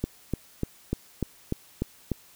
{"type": "click train", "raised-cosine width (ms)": 3, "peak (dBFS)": -13, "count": 8, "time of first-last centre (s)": [0.04, 2.117], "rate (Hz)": 3.37, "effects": ["white hiss -55 dBFS RMS until 2.35 s"]}